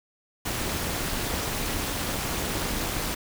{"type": "noise with amplitude modulation", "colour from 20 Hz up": "pink", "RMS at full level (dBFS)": -26, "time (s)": [0.45, 3.15], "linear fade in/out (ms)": 10, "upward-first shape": "sine", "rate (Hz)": 255, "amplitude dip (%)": 70, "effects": []}